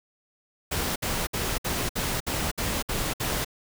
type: noise bursts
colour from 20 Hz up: pink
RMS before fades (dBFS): -28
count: 9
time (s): 0.71-3.448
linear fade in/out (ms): 10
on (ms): 250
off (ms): 61
effects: none